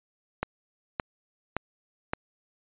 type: click train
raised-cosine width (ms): 0.5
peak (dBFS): -12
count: 4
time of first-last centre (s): 0.43-2.135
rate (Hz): 1.76
effects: resampled to 8000 Hz